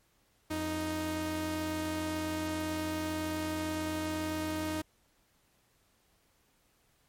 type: tone pair together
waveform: sawtooth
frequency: 87.3 / 311.1 Hz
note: F2 / D#4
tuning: 0 / 0 cents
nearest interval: octave + minor seventh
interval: 2200 cents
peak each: -36 / -29 dBFS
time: 0.5-4.82 s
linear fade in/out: 10 ms
effects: pink hiss -70 dBFS RMS until 7.08 s + MP3 64 kbps